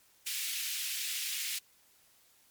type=high-pass noise; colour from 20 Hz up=pink; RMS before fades=-36 dBFS; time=0.26-1.59 s; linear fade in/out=10 ms; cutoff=2300 Hz; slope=24 dB/octave; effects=white hiss -65 dBFS RMS until 2.5 s + MP3 96 kbps